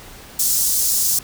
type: high-pass noise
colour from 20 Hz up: pink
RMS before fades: -18 dBFS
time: 0.39-1.19 s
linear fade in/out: 5 ms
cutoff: 5700 Hz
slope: 24 dB/octave
effects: pink hiss -40 dBFS RMS until 1.23 s